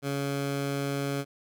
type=tone; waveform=15% pulse; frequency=140 Hz; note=C#3; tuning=18 cents sharp; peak=-22 dBFS; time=0.02-1.25 s; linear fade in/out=50 ms; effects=none